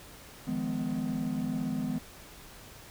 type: chord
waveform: triangle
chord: F half-diminished seventh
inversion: third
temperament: just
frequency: 157.15 / 174.61 / 209.5 / 251.4 Hz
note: Eb3 / F3 / Ab3 / Cb4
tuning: +18 / 0 / +15 / +31 cents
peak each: -35 / -35 / -32 / -30 dBFS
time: 0.47-1.99 s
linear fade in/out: 10 ms
effects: tanh soft clip ceiling -22 dBFS + pink hiss -50 dBFS RMS until 2.9 s